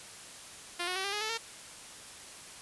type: tone with pitch steps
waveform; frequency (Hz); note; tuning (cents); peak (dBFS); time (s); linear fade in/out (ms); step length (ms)
5% pulse; 349.2 / 365.1 / 381.7 / 399 / 417.2 / 436.2 / 456; F4 / F#4 / G4 / G4 / G#4 / A4 / A#4; 0 / -23 / -46 / +31 / +8 / -15 / -38; -21; 0.79-1.378; 10; 84
effects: white hiss -48 dBFS RMS until 2.61 s + resampled to 24000 Hz